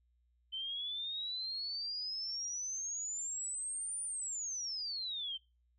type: exponential two-way sweep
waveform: sine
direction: up then down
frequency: 3070 to 9397 to 3070 Hz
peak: -37 dBFS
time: 0.52-5.38 s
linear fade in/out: 20 ms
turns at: 4.03 s
effects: noise-tail reverb RT60 0.3 s tail -25 dB re dry + added 60 Hz sine -70 dBFS peak until 5.78 s